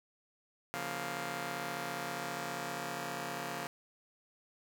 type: chord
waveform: 5% pulse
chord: Bb minor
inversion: first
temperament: just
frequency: 139.85 / 174.81 / 233.1 Hz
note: Db3 / F3 / Bb3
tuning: +16 / +2 / 0 cents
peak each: -31 dBFS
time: 0.74-3.67 s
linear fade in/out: 0 ms
effects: none